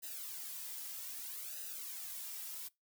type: noise with flanger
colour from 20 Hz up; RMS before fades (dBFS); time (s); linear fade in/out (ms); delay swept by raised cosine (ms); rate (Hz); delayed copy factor
blue; -45; 0.02-2.69; 20; 0.89 to 2.79; 0.63; -0.95
effects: noise-tail reverb RT60 0.2 s tail -23 dB re dry